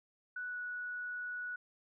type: tone with pitch glide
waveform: sine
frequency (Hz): 1480 to 1469.8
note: F#6 to F#6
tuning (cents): 0 to -12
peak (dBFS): -38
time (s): 0.36-1.56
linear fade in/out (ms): 5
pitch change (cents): -12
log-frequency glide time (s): 0.47-0.57
effects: none